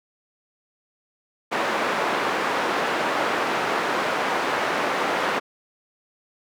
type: band-pass noise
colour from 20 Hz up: white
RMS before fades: -24 dBFS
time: 1.51-5.4 s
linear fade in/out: 20 ms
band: 290 to 1400 Hz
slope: 12 dB/octave
effects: none